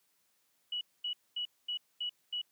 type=tone bursts; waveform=sine; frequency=2934 Hz; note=F#7; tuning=15 cents flat; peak=-33 dBFS; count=6; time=0.72-2.416 s; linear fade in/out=5 ms; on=91 ms; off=230 ms; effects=white hiss -74 dBFS RMS until 2.51 s + high-pass 100 Hz 12 dB/octave